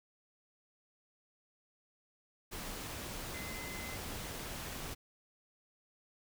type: tone in noise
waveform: sine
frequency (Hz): 2053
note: C7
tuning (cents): -33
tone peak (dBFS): -47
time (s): 3.33-3.97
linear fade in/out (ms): 20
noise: pink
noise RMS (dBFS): -43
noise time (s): 2.51-4.95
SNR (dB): -7
effects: none